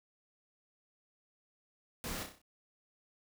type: noise with echo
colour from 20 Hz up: pink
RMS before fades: -41 dBFS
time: 2.04-2.23 s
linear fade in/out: 0 ms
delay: 31 ms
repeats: 6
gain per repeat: -5 dB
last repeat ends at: 2.416 s
effects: none